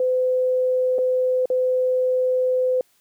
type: tone with dropouts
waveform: sine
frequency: 509 Hz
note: C5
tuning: 48 cents flat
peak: -17 dBFS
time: 0-2.81 s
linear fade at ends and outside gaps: 2 ms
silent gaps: 0.984-0.988 / 1.457-1.501 s
effects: white hiss -62 dBFS RMS until 3 s